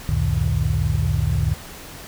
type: tone cluster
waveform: sine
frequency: 68.1 / 89 / 113.5 / 150.6 Hz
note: C#2 / F2 / A#2 / D3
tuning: -30 / +33 / -46 / +44 cents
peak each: -23 dBFS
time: 0.09-1.54 s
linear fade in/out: 0 ms
effects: pink hiss -38 dBFS RMS until 2.07 s